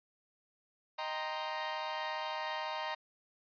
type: chord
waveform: sawtooth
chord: C minor seventh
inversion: first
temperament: equal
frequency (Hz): 622.3 / 784 / 932.3 / 1046.5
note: Eb5 / G5 / Bb5 / C6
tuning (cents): 0 / 0 / 0 / 0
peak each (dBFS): -38 / -40 / -35 / -40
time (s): 0.98-2.95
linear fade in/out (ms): 10
effects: resampled to 11025 Hz